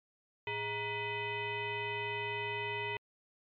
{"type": "tone with frequency modulation", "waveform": "sine", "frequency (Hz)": 1469, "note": "F#6", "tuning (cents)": -13, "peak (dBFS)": -34, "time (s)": [0.47, 2.97], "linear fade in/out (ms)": 2, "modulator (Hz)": 527, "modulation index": 2.6, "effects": ["MP3 64 kbps"]}